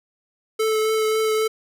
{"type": "tone with vibrato", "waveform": "square", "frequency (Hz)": 436.7, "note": "A4", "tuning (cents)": -13, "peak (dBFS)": -19, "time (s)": [0.59, 1.48], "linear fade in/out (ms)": 10, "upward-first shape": "triangle", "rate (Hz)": 3.7, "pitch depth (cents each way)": 15, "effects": []}